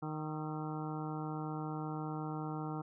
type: harmonic tone with a mistuned harmonic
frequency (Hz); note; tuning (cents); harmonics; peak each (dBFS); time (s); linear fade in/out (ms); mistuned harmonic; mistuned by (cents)
154.7; D#3; -10; 1 / 2 / 3 / 4 / 5 / 6 / 7 / 8 / 9; -40 / -42 / -48 / -56 / -46 / -50 / -52 / -51 / -52; 0.02-2.82; 10; 9; -57
effects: none